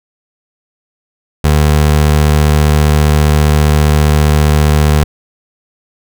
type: tone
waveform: 25% pulse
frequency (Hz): 75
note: D2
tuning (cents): +37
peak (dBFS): -3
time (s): 1.44-5.04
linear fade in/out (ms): 5
effects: none